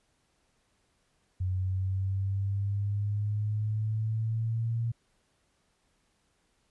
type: exponential sweep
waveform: sine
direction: up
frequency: 91.9 to 116.54 Hz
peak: -27 dBFS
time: 1.4-4.92 s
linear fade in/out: 10 ms
effects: pink hiss -72 dBFS RMS until 6.7 s + resampled to 24000 Hz